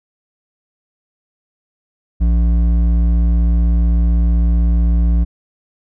sine tone with hard clipping, 57.9 Hz, A#1, 11 cents flat, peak -12 dBFS, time 2.2-5.25 s, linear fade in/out 20 ms, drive 8 dB, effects none

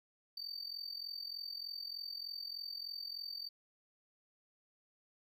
triangle tone with amplitude modulation, 4600 Hz, D8, 37 cents flat, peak -37 dBFS, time 0.37-3.49 s, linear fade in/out 5 ms, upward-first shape sine, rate 43.3 Hz, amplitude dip 80%, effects none

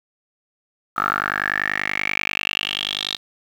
10% pulse tone with band-pass filter sweep, 50.3 Hz, G1, 45 cents sharp, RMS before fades -24 dBFS, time 0.96-3.17 s, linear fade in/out 20 ms, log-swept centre 1300 to 3800 Hz, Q 8, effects 8-bit

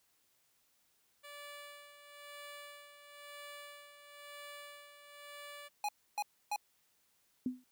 10% pulse tone with tremolo, 580 Hz, D5, 22 cents flat, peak -39 dBFS, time 1.23-5.69 s, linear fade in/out 20 ms, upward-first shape sine, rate 1 Hz, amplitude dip 65%
square tone bursts, 830.6 Hz, G#5, in tune, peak -34 dBFS, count 3, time 5.84-6.561 s, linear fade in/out 2 ms, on 47 ms, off 290 ms
sine tone with exponential decay, 252.5 Hz, B3, 39 cents sharp, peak -29 dBFS, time 7.46-7.64 s, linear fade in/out 2 ms, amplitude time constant 39 ms
effects white hiss -74 dBFS RMS until 7.71 s

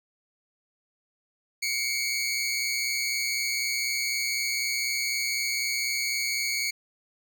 20% pulse tone pair together, 2155 / 2279 Hz, C#7 / C#7, -49 / +47 cents, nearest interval minor second, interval 96 cents, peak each -24 dBFS, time 1.62-6.71 s, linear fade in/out 10 ms, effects none

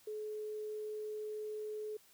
sine tone, 426.9 Hz, G#4, 48 cents sharp, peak -39 dBFS, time 0.07-1.97 s, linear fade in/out 5 ms, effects white hiss -65 dBFS RMS until 2.13 s

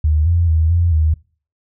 sine tone with pitch steps, 76.6 / 85.5 / 80 / 85.9 / 78.4 Hz, D#2 / F2 / D#2 / F2 / D#2, -27 / -36 / +49 / -28 / +14 cents, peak -11 dBFS, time 0.04-1.14 s, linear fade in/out 5 ms, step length 220 ms, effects noise-tail reverb RT60 0.4 s tail -23 dB re dry

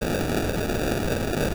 white noise with sample-and-hold, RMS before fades -25 dBFS, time 0.01-1.54 s, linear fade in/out 10 ms, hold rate 1050 Hz, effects none

